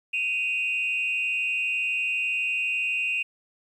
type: tone pair together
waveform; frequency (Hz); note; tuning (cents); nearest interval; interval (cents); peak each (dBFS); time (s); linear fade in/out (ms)
sine; 2506 / 2758; D#7 / F7; +12 / -22; major second; 166; -25 / -27; 0.13-3.23; 10
effects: tanh soft clip ceiling -17 dBFS + 10-bit